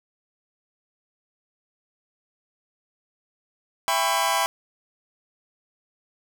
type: chord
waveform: sawtooth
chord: C# half-diminished seventh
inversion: first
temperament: just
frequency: 665.2 / 798.3 / 997.9 / 1108.7 Hz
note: E5 / G5 / B5 / C#6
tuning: +16 / +31 / +18 / 0 cents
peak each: -24 / -22 / -20 / -25 dBFS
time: 3.88-4.46 s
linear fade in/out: 0 ms
effects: none